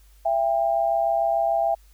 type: tone pair together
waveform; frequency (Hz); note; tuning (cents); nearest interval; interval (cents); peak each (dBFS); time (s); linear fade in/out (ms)
sine; 670.2 / 797; E5 / G5; +29 / +28; minor third; 299; -21 / -23; 0.25-1.75; 10
effects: added 50 Hz sine -50 dBFS peak until 1.93 s + white hiss -61 dBFS RMS until 1.93 s